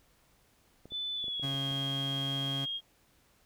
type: clicks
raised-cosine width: 2 ms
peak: -36 dBFS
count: 8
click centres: 0.856 / 0.921 / 1.242 / 1.282 / 1.397 / 1.45 / 1.543 / 1.714 s
type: tone with pitch glide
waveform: sine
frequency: 3500 to 3247 Hz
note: A7 to G#7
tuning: -10 to -40 cents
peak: -33 dBFS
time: 0.9-2.81 s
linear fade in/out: 50 ms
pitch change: -130 cents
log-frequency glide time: 1.14-1.55 s
type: tone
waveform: 30% pulse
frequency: 137.2 Hz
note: C#3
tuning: 17 cents flat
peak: -32 dBFS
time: 1.42-2.66 s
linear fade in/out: 20 ms
effects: pink hiss -67 dBFS RMS until 3.45 s